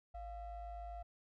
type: ring-modulated tone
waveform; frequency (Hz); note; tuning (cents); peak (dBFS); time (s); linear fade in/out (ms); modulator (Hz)
triangle; 322.2; E4; -39; -39; 0.14-1.03; 10; 376
effects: none